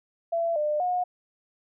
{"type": "tone with pitch steps", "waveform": "sine", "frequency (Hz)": [672, 600, 722], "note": ["E5", "D5", "F#5"], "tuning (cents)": [33, 37, -43], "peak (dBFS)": -23, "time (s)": [0.32, 1.04], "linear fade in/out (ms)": 10, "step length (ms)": 240, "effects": []}